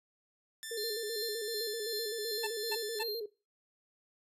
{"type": "tone with pitch glide", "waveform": "10% pulse", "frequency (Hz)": [1773, 1758.7], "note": ["A6", "A6"], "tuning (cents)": [13, -1], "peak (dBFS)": -32, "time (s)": [0.63, 2.99], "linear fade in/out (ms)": 0, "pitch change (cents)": -14, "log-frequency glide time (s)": [1.46, 1.67]}
{"type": "tone with vibrato", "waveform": "sine", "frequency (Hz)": 440, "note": "A4", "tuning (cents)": 0, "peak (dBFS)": -36, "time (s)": [0.71, 3.26], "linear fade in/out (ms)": 5, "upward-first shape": "square", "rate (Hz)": 7.8, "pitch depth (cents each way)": 85}
{"type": "tone with tremolo", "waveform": "square", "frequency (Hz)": 4186, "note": "C8", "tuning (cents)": 0, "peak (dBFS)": -36, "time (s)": [0.77, 3.2], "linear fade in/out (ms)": 5, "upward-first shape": "triangle", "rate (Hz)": 2.7, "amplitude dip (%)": 80}
{"type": "tone bursts", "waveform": "15% pulse", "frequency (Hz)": 886, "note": "A5", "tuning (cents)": 12, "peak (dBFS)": -28, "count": 3, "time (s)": [2.43, 3.036], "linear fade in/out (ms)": 10, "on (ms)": 42, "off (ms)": 240}
{"effects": ["noise-tail reverb RT60 0.3 s tail -20 dB re dry", "resampled to 32000 Hz"]}